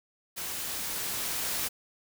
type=noise with level ramp; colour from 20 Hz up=white; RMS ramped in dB=-36 to -31 dBFS; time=0.36-1.69 s; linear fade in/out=20 ms; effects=none